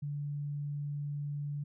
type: tone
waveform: sine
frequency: 145 Hz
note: D3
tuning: 22 cents flat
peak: -34 dBFS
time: 0.02-1.64 s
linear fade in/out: 10 ms
effects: none